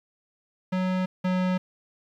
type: tone pair in turn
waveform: square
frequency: 185 / 183.83 Hz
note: F#3 / F#3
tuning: 0 / -11 cents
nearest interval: unison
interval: 11 cents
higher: first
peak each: -24 / -23 dBFS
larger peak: second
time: 0.72-1.06 / 1.24-1.58 s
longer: neither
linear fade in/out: 10 ms
effects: low-pass 3000 Hz 12 dB/octave + 10-bit